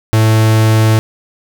45% pulse tone, 110 Hz, A2, in tune, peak -7 dBFS, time 0.13-0.99 s, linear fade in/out 0 ms, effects none

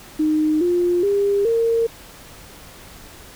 sine tone with pitch steps, 308.3 / 352.1 / 402.1 / 459.3 Hz, D#4 / F4 / G4 / A#4, -16 / +14 / +44 / -26 cents, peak -15 dBFS, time 0.19-1.87 s, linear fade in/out 10 ms, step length 420 ms, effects pink hiss -42 dBFS RMS until 3.35 s

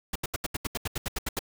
pink noise bursts, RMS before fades -30 dBFS, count 13, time 0.13-1.392 s, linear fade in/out 5 ms, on 26 ms, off 77 ms, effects none

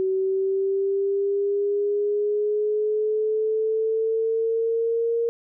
sine linear sweep, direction up, 377.9 to 466.2 Hz, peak -20 dBFS, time 0-5.29 s, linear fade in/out 0 ms, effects none

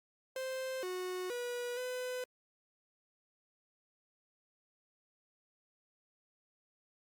45% pulse tone with pitch steps, 522 / 366.4 / 486.3 / 503 Hz, C5 / F#4 / B4 / B4, -4 / -17 / -27 / +32 cents, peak -37 dBFS, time 0.36-2.24 s, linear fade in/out 2 ms, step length 470 ms, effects Opus 48 kbps

